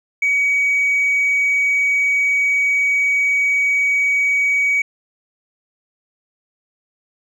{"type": "tone with tanh clipping", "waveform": "triangle", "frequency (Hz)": 2262, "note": "C#7", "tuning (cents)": 34, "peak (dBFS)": -14, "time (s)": [0.22, 4.82], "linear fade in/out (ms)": 5, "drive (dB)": 5, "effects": []}